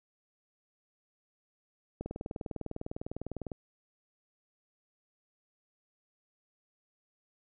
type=click train; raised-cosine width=2 ms; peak=-24 dBFS; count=31; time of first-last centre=2.01-3.518 s; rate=19.9 Hz; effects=none